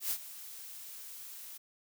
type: noise with ADSR envelope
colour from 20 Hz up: blue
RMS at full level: -32 dBFS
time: 0-1.58 s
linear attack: 110 ms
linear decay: 65 ms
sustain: -15 dB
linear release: 12 ms
effects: none